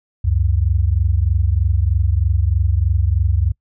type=tone pair together; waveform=sine; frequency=69.3 / 92.5 Hz; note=C#2 / F#2; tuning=0 / 0 cents; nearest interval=perfect fourth; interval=500 cents; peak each=-16 dBFS; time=0.24-3.52 s; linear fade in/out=10 ms; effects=noise-tail reverb RT60 0.1 s tail -25 dB re dry